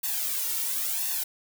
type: noise with flanger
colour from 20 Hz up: blue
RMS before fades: -29 dBFS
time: 0.03-1.24 s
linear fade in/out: 10 ms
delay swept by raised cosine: 1.1 to 2.2 ms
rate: 0.96 Hz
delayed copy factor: +0.9
effects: none